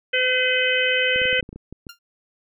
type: harmonic tone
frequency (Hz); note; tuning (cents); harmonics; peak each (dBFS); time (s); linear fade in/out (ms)
509; C5; -48; 1 / 3 / 4 / 5 / 6; -24 / -24 / -24 / -24 / -24; 0.13-1.41; 10
type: clicks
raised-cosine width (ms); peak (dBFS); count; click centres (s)
3; -24; 11; 1.16 / 1.217 / 1.255 / 1.329 / 1.395 / 1.428 / 1.491 / 1.529 / 1.56 / 1.726 / 1.868
type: tone with exponential decay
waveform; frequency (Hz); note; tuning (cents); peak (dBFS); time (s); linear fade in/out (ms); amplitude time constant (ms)
15% pulse; 1396.9; F6; 0; -28; 1.89-1.99; 5; 21
effects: none